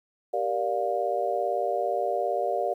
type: chord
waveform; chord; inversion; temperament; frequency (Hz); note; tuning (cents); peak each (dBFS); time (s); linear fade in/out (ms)
sine; G minor seventh; none; just; 392 / 470.4 / 588 / 705.6; G4 / Bb4 / D5 / F5; 0 / +16 / +2 / +18; -32 / -31 / -29 / -28; 0.33-2.74; 10
effects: 10-bit